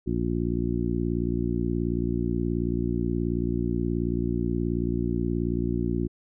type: harmonic tone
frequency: 58.6 Hz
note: A#1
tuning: 10 cents sharp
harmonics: 1 / 2 / 3 / 4 / 5 / 6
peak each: -31 / -31 / -31 / -31 / -31 / -31 dBFS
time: 0.06-6.08 s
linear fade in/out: 20 ms
effects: none